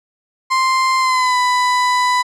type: tone with pitch glide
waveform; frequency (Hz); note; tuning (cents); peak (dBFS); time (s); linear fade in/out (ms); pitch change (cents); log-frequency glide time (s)
35% pulse; 1046.5 to 994.6; C6 to B5; 0 to +12; -11; 0.5-2.23; 20; -88; 0.99-1.37
effects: low-pass 7000 Hz 12 dB/octave

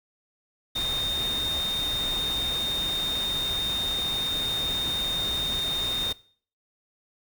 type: tone in noise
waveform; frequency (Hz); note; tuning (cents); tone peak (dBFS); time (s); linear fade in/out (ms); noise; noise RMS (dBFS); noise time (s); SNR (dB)
sine; 3665; A#7; -30; -26; 0.75-6.13; 10; pink; -35; 0.75-6.13; +6
effects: noise-tail reverb RT60 0.5 s tail -21 dB re dry

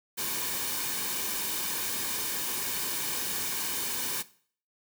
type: noise with comb filter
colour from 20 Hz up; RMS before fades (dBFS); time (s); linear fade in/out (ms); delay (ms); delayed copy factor
white; -32; 0.17-4.23; 20; 1.5; -0.55
effects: noise-tail reverb RT60 0.5 s tail -18 dB re dry

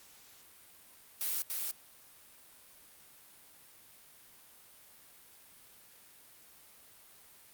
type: noise with echo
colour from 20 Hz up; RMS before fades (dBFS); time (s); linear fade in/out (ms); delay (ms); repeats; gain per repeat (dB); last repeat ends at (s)
blue; -34; 1.21-1.42; 0; 290; 1; -2; 1.71
effects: white hiss -58 dBFS RMS until 7.53 s + Opus 48 kbps

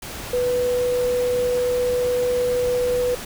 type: tone in noise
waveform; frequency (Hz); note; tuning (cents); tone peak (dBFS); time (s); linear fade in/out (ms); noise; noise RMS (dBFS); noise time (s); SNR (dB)
sine; 493.9; B4; 0; -18; 0.33-3.15; 5; pink; -33; 0.02-3.25; +12
effects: none

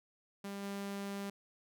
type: tone with level steps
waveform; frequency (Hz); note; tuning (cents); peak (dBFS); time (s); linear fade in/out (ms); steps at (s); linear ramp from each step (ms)
sawtooth; 199.2; G3; +28; -37 / -35; 0.44-1.3; 5; 0.62; 20
effects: none

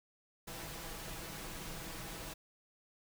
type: noise with comb filter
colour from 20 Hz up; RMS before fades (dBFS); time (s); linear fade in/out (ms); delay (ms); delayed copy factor
pink; -45; 0.47-2.34; 10; 6.1; +0.5
effects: none

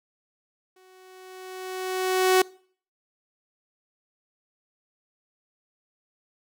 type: tone with exponential growth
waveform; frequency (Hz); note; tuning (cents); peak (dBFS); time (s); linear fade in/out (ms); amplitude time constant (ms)
sawtooth; 372.6; F#4; +12; -11; 0.76-2.42; 5; 360
effects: noise-tail reverb RT60 0.5 s tail -24 dB re dry

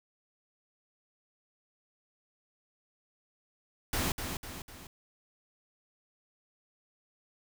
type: noise with echo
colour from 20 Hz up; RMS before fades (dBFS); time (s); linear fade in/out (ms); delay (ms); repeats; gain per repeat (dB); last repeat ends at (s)
pink; -31; 3.93-4.12; 2; 250; 3; -6; 4.87
effects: none

